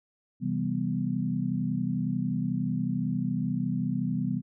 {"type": "chord", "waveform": "sine", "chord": "C major seventh", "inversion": "none", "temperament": "equal", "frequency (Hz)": [130.81, 164.81, 196, 246.9], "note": ["C3", "E3", "G3", "B3"], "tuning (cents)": [0, 0, 0, 0], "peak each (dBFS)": [-33, -32, -31, -31], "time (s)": [0.4, 4.42], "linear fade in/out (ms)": 50, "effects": []}